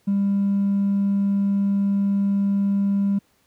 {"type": "tone with hard clipping", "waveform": "sine", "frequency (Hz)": 199.1, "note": "G3", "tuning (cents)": 27, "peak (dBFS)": -18, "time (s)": [0.07, 3.19], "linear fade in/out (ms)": 10, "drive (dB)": 1, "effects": ["pink hiss -63 dBFS RMS until 3.46 s", "high-pass 80 Hz 12 dB/octave"]}